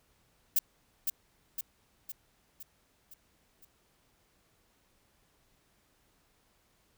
violet noise with echo, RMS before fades -25 dBFS, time 0.56-0.59 s, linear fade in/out 5 ms, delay 510 ms, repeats 6, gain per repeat -5 dB, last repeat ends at 3.65 s, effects pink hiss -70 dBFS RMS until 6.97 s

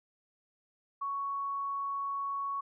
sine tone, 1113 Hz, C#6, 7 cents sharp, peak -32 dBFS, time 1.01-2.61 s, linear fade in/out 10 ms, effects none

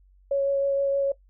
sine tone with vibrato, 554.4 Hz, C#5, in tune, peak -20 dBFS, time 0.31-1.12 s, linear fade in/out 5 ms, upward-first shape triangle, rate 6.4 Hz, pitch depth 12 cents each way, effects noise-tail reverb RT60 0.1 s tail -17 dB re dry + added 47 Hz sine -54 dBFS peak until 1.29 s

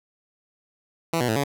10% pulse tone with pitch steps, 165.7 / 123 / 110.3 / 141.1 Hz, E3 / B2 / A2 / C#3, +9 / -7 / +5 / +31 cents, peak -13 dBFS, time 1.13-1.438 s, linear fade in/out 5 ms, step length 77 ms, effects none

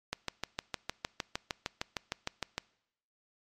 click train, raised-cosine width 0.2 ms, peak -15 dBFS, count 17, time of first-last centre 0.13-2.58 s, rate 6.53 Hz, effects noise-tail reverb RT60 0.8 s tail -23 dB re dry + MP3 64 kbps

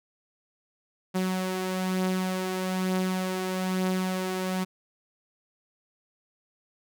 sawtooth beating tone pair, 185 / 186.1 Hz, F#3 / F#3, 0 / +10 cents, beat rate 1.1 Hz, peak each -30 / -23 dBFS, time 1.14-4.65 s, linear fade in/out 20 ms, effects none

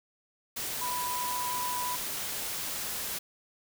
sine tone in noise, 987.8 Hz, B5, in tune, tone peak -32 dBFS, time 0.81-1.96 s, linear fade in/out 10 ms, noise white, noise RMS -35 dBFS, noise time 0.56-3.19 s, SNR 0 dB, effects none

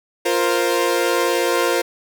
sawtooth chord, F suspended fourth, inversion none, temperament equal with one note detuned, 349.2 / 466.2 / 525.1 Hz, F4 / Bb4 / C5, 0 / 0 / +6 cents, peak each -17 dBFS, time 0.25-1.82 s, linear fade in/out 10 ms, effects none

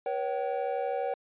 triangle tone cluster, 483 / 555 / 766 Hz, B4 / C#5 / G5, -39 / +2 / -40 cents, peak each -31 dBFS, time 0.06-1.14 s, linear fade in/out 2 ms, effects resampled to 8000 Hz

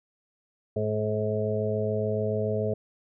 harmonic tone, 107 Hz, A2, 48 cents flat, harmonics 1 / 2 / 4 / 5 / 6, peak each -30 / -33 / -29 / -33 / -32 dBFS, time 0.76-2.74 s, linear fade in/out 5 ms, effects none

